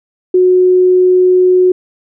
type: tone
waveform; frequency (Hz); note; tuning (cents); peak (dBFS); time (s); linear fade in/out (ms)
sine; 366.1; F#4; -18; -5; 0.34-1.72; 5
effects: none